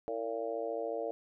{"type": "harmonic tone with a mistuned harmonic", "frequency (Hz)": 114.2, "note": "A#2", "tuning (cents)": -35, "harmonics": [3, 4, 5, 6, 7], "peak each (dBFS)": [-44, -37, -38, -40, -50], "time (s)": [0.08, 1.11], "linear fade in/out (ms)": 0, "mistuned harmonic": 3, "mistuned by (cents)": -68, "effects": []}